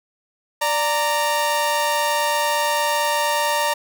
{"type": "tone pair together", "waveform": "sawtooth", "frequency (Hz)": [587, 924.8], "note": ["D5", "A#5"], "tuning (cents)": [-1, -14], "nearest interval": "minor sixth", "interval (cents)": 787, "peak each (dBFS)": [-19, -16], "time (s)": [0.61, 3.74], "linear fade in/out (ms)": 10, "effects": ["8-bit"]}